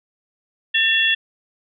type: tone cluster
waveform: sine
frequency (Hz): 1794 / 2731 / 3381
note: A6 / F7 / G#7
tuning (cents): +33 / -39 / +30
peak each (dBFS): -19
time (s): 0.74-1.15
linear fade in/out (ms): 10
effects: none